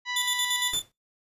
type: harmonic tone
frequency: 987 Hz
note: B5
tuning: 1 cent flat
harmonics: 1 / 2 / 3 / 4 / 5 / 6 / 7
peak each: -36 / -31 / -38 / -36 / -47 / -47 / -51 dBFS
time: 0.05-0.74 s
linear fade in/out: 50 ms
type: tone with tremolo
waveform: sawtooth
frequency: 3520 Hz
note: A7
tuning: in tune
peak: -21 dBFS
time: 0.16-0.82 s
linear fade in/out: 5 ms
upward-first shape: square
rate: 8.7 Hz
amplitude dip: 65%
type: noise with exponential decay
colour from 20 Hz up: pink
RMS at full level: -34 dBFS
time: 0.73-0.92 s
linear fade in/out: 5 ms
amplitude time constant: 41 ms
effects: noise-tail reverb RT60 0.2 s tail -21 dB re dry + resampled to 32000 Hz